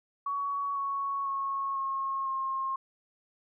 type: tone with pitch steps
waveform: sine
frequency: 1123 / 1109.5 / 1096.1 / 1082.9 / 1069.8 Hz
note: C#6 / C#6 / C#6 / C#6 / C6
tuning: +22 / +1 / -20 / -41 / +38 cents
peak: -29 dBFS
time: 0.26-2.76 s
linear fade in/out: 5 ms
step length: 500 ms
effects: none